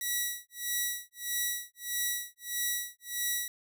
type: tone with tremolo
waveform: 5% pulse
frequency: 1937 Hz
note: B6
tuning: 34 cents flat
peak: -18 dBFS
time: 0.01-3.48 s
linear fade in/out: 2 ms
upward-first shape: sine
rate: 1.6 Hz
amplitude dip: 100%
effects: none